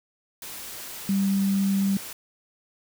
sine tone in noise, 196 Hz, G3, in tune, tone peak -20 dBFS, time 1.09-1.97 s, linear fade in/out 2 ms, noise white, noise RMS -38 dBFS, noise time 0.42-2.13 s, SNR +15 dB, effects none

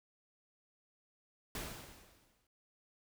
pink noise with exponential decay, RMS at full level -40 dBFS, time 1.55-2.47 s, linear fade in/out 2 ms, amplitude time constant 200 ms, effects none

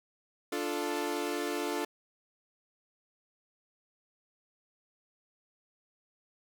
sawtooth chord, D minor, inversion none, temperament equal, 293.7 / 349.2 / 440 Hz, D4 / F4 / A4, 0 / 0 / 0 cents, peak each -32 dBFS, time 0.52-1.85 s, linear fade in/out 5 ms, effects none

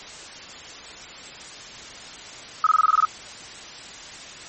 sine tone bursts, 1274 Hz, D#6, 41 cents sharp, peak -13 dBFS, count 9, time 2.64-3.051 s, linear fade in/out 2 ms, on 27 ms, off 21 ms, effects white hiss -39 dBFS RMS until 4.48 s + MP3 32 kbps

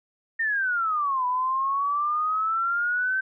sine exponential two-way sweep, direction down then up, 1844 to 987.8 to 1553 Hz, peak -22 dBFS, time 0.39-3.21 s, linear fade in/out 10 ms, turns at 1.26 s, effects none

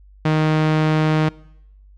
sawtooth tone with low-pass filter, 155.56 Hz, D#3, in tune, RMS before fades -17 dBFS, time 0.25-1.29 s, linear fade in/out 5 ms, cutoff 3300 Hz, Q 0.7, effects noise-tail reverb RT60 0.8 s tail -23 dB re dry + added 49 Hz sine -44 dBFS peak until 1.97 s

